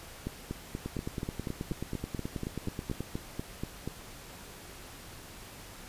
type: two click trains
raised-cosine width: 3 ms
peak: -21 / -21 dBFS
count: 16 / 21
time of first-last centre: 0.27-3.876 / 0.86-3.006 s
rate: 4.16 / 9.32 Hz
effects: pink hiss -48 dBFS RMS until 5.88 s + resampled to 32000 Hz